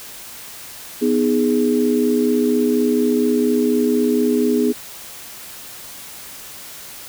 sine chord, G# minor, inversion first, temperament equal, 246.9 / 311.1 / 415.3 Hz, B3 / D#4 / G#4, 0 / 0 / 0 cents, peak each -17 / -21 / -18 dBFS, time 1.01-4.73 s, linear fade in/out 20 ms, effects white hiss -36 dBFS RMS until 7.08 s

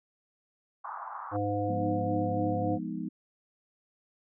pink band-pass noise, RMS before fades -40 dBFS, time 0.84-1.37 s, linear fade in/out 10 ms, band 810 to 1300 Hz, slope 48 dB/octave
harmonic tone, 102.5 Hz, G#2, 22 cents flat, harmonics 1 / 3 / 5 / 7, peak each -33 / -33 / -33 / -33 dBFS, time 1.31-2.79 s, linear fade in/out 50 ms
sine chord, F half-diminished seventh, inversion none, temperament equal, 174.61 / 207.7 / 246.9 / 311.1 Hz, F3 / Ab3 / Cb4 / Eb4, 0 / 0 / 0 / 0 cents, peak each -38 dBFS, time 1.68-3.09 s, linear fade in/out 10 ms
effects none

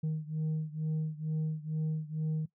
sine beating tone pair, 155.4 / 157.6 Hz, D#3 / D#3, -2 / +23 cents, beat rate 2.2 Hz, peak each -31 / -33 dBFS, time 0.03-2.46 s, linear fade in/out 10 ms, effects noise-tail reverb RT60 0.1 s tail -19 dB re dry + tanh soft clip ceiling -28 dBFS

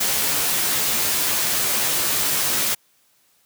white noise with comb filter, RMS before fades -21 dBFS, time 0-2.75 s, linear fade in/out 10 ms, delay 14 ms, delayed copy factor +0.6, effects white hiss -61 dBFS RMS until 3.45 s + high-pass 80 Hz 12 dB/octave

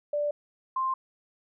sine tone pair in turn, 587.3 / 1050.7 Hz, D5 / C6, 0 / +7 cents, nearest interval minor seventh, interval 1007 cents, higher second, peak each -25 dBFS, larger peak neither, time 0.13-0.31 / 0.76-0.94 s, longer neither, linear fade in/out 5 ms, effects none

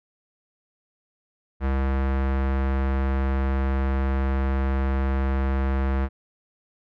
square tone with low-pass filter, 67 Hz, C2, 42 cents sharp, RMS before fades -23 dBFS, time 1.6-6.09 s, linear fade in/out 50 ms, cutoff 1700 Hz, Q 1.2, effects none

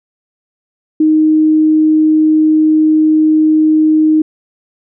sine tone, 311.1 Hz, D#4, in tune, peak -6 dBFS, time 1-4.22 s, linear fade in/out 5 ms, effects none

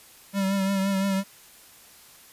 square tone with vibrato, 194.8 Hz, G3, 11 cents flat, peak -23 dBFS, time 0.33-1.24 s, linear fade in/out 50 ms, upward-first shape triangle, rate 5.8 Hz, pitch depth 42 cents each way, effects white hiss -51 dBFS RMS until 2.32 s + resampled to 32000 Hz

